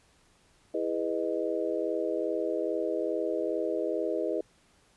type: chord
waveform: sine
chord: E major seventh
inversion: none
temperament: just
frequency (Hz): 329.6 / 412 / 494.4 / 618.1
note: E4 / G#4 / B4 / D#5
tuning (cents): 0 / -14 / +2 / -12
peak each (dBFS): -33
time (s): 0.74-4.41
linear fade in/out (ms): 5
effects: pink hiss -64 dBFS RMS until 4.96 s + resampled to 24000 Hz